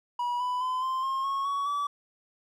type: tone with pitch steps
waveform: triangle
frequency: 970 / 993.8 / 1018.2 / 1043.2 / 1068.8 / 1095.1 / 1122 / 1149.5 Hz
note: B5 / B5 / C6 / C6 / C6 / C#6 / C#6 / D6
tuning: -31 / +11 / -47 / -5 / +36 / -21 / +21 / -37 cents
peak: -25 dBFS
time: 0.19-1.87 s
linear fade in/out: 5 ms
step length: 210 ms
effects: none